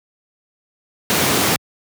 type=high-pass noise; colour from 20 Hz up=pink; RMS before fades=-17 dBFS; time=1.1-1.56 s; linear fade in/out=0 ms; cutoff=130 Hz; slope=12 dB/octave; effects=high-pass 80 Hz 12 dB/octave